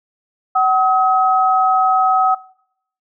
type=tone pair together; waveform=sine; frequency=754.7 / 1274 Hz; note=F#5 / D#6; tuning=+34 / +41 cents; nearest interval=major sixth; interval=907 cents; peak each=-14 dBFS; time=0.55-2.35 s; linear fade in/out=10 ms; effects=noise-tail reverb RT60 0.7 s tail -22 dB re dry